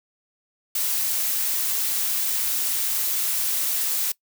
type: noise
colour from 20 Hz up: blue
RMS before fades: -24 dBFS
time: 0.75-4.12 s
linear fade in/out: 5 ms
effects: noise-tail reverb RT60 0.1 s tail -22 dB re dry